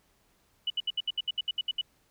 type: tone bursts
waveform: sine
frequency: 2960 Hz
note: F#7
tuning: in tune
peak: -26 dBFS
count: 12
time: 0.67-1.813 s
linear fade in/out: 5 ms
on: 32 ms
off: 69 ms
effects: pink hiss -68 dBFS RMS until 2.1 s